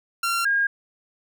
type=tone pair in turn; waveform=sawtooth / sine; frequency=1373 / 1623.2 Hz; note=F6 / G#6; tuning=-30 / -40 cents; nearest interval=minor third; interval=290 cents; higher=second; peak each=-18 dBFS; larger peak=neither; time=0.23-0.45 / 0.45-0.67 s; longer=neither; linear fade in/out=5 ms; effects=none